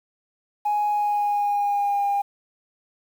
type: tone with pitch glide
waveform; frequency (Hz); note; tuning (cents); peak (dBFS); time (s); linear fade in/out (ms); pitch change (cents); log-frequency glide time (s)
sine; 833 to 805.6; G#5 to G5; +5 to +47; -18; 0.65-2.22; 10; -58; 0.89-2.06
effects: tanh soft clip ceiling -17 dBFS + 8-bit